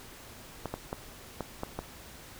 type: clicks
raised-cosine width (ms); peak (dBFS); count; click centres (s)
1; -19; 6; 0.657 / 0.74 / 0.929 / 1.407 / 1.634 / 1.79
effects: pink hiss -49 dBFS RMS until 2.39 s